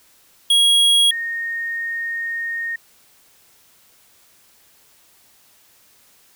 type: tone pair in turn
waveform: square / sine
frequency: 3300 / 1848.7 Hz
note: G#7 / A#6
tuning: -12 / -15 cents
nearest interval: minor seventh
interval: 1003 cents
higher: first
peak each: -12 / -22 dBFS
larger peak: first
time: 0.5-1.11 / 1.11-2.76 s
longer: second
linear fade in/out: 5 ms
effects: white hiss -54 dBFS RMS until 6.35 s